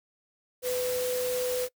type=tone in noise; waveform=sine; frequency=500 Hz; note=B4; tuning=21 cents sharp; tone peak=-27 dBFS; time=0.62-1.69 s; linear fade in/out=50 ms; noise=white; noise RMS=-36 dBFS; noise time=0.62-1.69 s; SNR=+6 dB; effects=noise-tail reverb RT60 0.1 s tail -24 dB re dry